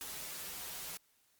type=noise with comb filter; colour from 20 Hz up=white; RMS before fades=-44 dBFS; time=0.01-0.97 s; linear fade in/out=0 ms; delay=8.9 ms; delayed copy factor=-0.95; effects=white hiss -72 dBFS RMS until 1.39 s + Opus 48 kbps